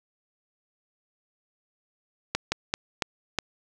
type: slowing click train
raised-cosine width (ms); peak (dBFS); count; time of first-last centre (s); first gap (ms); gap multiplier
0.2; -7; 5; 2.35-3.387; 170; 1.29
effects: none